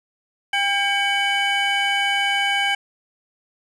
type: tone cluster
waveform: triangle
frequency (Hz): 798 / 1606 / 2260 / 3004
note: G5 / G6 / C#7 / F#7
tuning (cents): +31 / +41 / +33 / +26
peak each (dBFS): -22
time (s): 0.53-2.75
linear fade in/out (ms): 5
effects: resampled to 24000 Hz + 7-bit